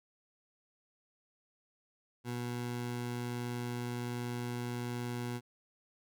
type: tone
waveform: 20% pulse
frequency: 121.3 Hz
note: B2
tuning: 31 cents flat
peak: -31 dBFS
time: 2.24-5.41 s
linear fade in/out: 50 ms
effects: none